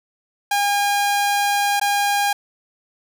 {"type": "tone with dropouts", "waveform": "sawtooth", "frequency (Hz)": 811, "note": "G#5", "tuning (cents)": -41, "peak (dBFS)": -13, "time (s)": [0.51, 2.33], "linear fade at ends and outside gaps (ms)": 5, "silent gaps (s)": [1.798, 1.813], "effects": []}